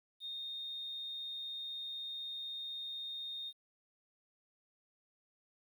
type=tone; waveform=sine; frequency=3682 Hz; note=A#7; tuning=22 cents flat; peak=-40 dBFS; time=0.2-3.53 s; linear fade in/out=50 ms; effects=11-bit